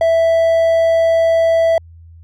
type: tone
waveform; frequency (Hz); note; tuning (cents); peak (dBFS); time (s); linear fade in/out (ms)
triangle; 659.3; E5; 0; -8; 0.01-1.78; 2
effects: added 83 Hz sine -37 dBFS peak until 2.23 s